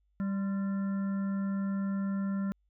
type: harmonic tone with a mistuned harmonic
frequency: 196 Hz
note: G3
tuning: in tune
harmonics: 1 / 3 / 5 / 7 / 9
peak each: -29 / -48 / -52 / -48 / -54 dBFS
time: 0.2-2.52 s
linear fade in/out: 0 ms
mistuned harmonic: 5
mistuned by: +95 cents
effects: added 50 Hz sine -69 dBFS peak until 2.69 s